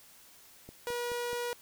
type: click train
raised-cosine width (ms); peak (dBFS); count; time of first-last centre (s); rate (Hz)
2; -33; 4; 0.69-1.331; 4.68
type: tone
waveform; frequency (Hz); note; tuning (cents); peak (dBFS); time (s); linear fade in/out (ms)
sawtooth; 481.7; B4; -43; -29; 0.87-1.53; 0
effects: white hiss -57 dBFS RMS until 1.61 s